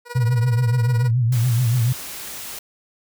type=tone with tremolo; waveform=15% pulse; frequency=482.2 Hz; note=B4; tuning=41 cents flat; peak=-21 dBFS; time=0.05-1.11 s; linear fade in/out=50 ms; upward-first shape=triangle; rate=19 Hz; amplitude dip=90%
type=tone with vibrato; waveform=sine; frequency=120.2 Hz; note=B2; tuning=46 cents flat; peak=-15 dBFS; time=0.15-1.93 s; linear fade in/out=10 ms; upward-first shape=triangle; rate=7 Hz; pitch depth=140 cents each way
type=noise; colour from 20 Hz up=white; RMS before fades=-33 dBFS; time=1.32-2.59 s; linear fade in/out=5 ms
effects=none